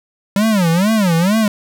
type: tone with vibrato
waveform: square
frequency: 191.4 Hz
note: G3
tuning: 41 cents flat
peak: -12 dBFS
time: 0.36-1.48 s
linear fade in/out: 2 ms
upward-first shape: sine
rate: 2.2 Hz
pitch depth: 270 cents each way
effects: none